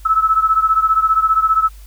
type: beating tone pair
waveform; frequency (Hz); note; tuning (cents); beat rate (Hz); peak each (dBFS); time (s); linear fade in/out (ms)
sine; 1300 / 1315; E6 / E6; -24 / -5; 15; -13 / -16; 0.05-1.69; 10
effects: added 50 Hz sine -35 dBFS peak until 1.86 s + white hiss -49 dBFS RMS until 1.86 s